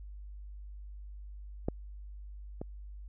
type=clicks; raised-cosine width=2 ms; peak=-17 / -24 dBFS; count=2; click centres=1.685 / 2.615 s; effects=added 50 Hz sine -43 dBFS peak until 3.08 s